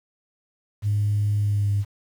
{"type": "tone with pitch glide", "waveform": "sine", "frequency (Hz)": [103.6, 101.35], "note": ["G#2", "G#2"], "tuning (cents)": [-4, -42], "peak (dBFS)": -18, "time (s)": [0.82, 1.85], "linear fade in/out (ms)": 50, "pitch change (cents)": -38, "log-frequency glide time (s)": [1.37, 1.73], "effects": ["tanh soft clip ceiling -15 dBFS", "8-bit"]}